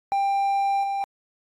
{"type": "tone with level steps", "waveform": "triangle", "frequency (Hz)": 792, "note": "G5", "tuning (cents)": 18, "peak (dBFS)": [-18, -22], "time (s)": [0.12, 1.04], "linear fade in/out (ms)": 0, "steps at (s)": 0.83, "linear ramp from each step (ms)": 2, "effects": ["AAC 48 kbps"]}